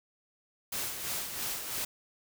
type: noise with tremolo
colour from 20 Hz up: white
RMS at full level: -34 dBFS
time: 0.72-1.85 s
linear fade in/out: 5 ms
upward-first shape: sine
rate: 3 Hz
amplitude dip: 50%
effects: none